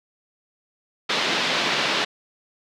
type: band-pass noise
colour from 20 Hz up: white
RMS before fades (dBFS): -23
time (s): 1.09-2.05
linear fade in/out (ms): 10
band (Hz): 160 to 4200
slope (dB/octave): 24
effects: none